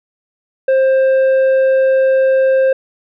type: tone with tanh clipping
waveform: sine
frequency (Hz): 529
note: C5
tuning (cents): +19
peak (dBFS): -10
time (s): 0.68-2.73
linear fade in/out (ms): 5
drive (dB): 6
effects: none